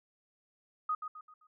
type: tone with echo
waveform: sine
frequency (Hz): 1247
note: D#6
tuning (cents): +3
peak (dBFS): -29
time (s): 0.89-0.95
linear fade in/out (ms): 5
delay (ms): 130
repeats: 4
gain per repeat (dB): -8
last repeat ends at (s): 1.47
effects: none